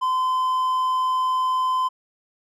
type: tone with hard clipping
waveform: triangle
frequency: 1026 Hz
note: C6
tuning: 34 cents flat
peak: -20 dBFS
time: 0.01-1.89 s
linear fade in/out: 20 ms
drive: 6 dB
effects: none